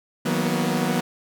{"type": "chord", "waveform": "sawtooth", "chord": "B major seventh", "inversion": "first", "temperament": "equal with one note detuned", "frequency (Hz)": [159.2, 185, 233.1, 246.9], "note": ["D#3", "F#3", "A#3", "B3"], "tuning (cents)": [40, 0, 0, 0], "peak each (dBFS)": [-23, -22, -24, -22], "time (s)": [0.25, 1.01], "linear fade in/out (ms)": 10, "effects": []}